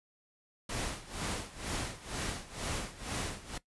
pink noise with tremolo, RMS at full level -35 dBFS, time 0.69-3.58 s, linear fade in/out 5 ms, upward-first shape sine, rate 2.1 Hz, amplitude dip 85%, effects noise-tail reverb RT60 0.1 s tail -18 dB re dry + resampled to 24000 Hz

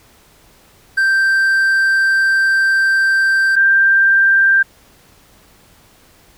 triangle / sine tone pair in turn, 1568 / 1579.8 Hz, G6 / G6, 0 / +13 cents, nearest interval unison, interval 13 cents, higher second, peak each -9 / -8 dBFS, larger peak second, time 0.97-3.56 / 3.56-4.63 s, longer first, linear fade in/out 10 ms, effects pink hiss -49 dBFS RMS until 6.37 s

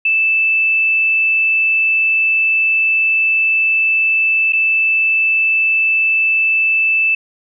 sine tone with dropouts, 2637 Hz, E7, in tune, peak -11 dBFS, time 0.05-7.15 s, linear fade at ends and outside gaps 5 ms, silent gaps 4.524-4.531 s, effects none

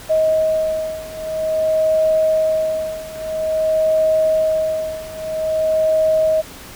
sine beating tone pair, 631 / 631.5 Hz, D#5 / D#5, +24 / +26 cents, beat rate 0.5 Hz, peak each -19 / -17 dBFS, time 0.09-6.42 s, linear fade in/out 20 ms, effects pink hiss -37 dBFS RMS until 6.75 s

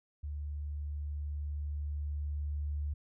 sine tone with level ramp, 73.42 Hz, D2, in tune, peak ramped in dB -36 to -32 dBFS, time 0.23-2.94 s, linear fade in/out 10 ms, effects none

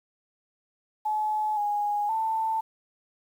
sine tone with pitch steps, 855 / 827 / 888 Hz, A5 / G#5 / A5, -50 / -8 / +16 cents, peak -24 dBFS, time 1.05-2.61 s, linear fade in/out 10 ms, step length 520 ms, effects 9-bit

